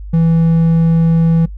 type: tone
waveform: triangle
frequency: 164.81 Hz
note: E3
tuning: in tune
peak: -6 dBFS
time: 0.13-1.46 s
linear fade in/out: 10 ms
effects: noise-tail reverb RT60 0.1 s tail -21 dB re dry + added 50 Hz sine -25 dBFS peak until 1.57 s